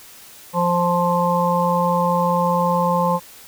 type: harmonic tone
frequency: 175.1 Hz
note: F3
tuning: 5 cents sharp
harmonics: 1 / 3 / 5 / 6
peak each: -21 / -21 / -21 / -21 dBFS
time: 0.53-3.2 s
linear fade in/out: 50 ms
effects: white hiss -43 dBFS RMS until 3.47 s